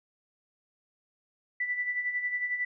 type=tone with tremolo; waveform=sine; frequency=1975.5 Hz; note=B6; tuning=in tune; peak=-26 dBFS; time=1.6-2.65 s; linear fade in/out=5 ms; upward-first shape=sine; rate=11 Hz; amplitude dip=60%; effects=none